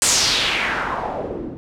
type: noise with low-pass filter sweep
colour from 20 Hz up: white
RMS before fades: -21 dBFS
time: 0.02-1.57 s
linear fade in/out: 0 ms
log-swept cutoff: 8500 to 260 Hz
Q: 2.5
effects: none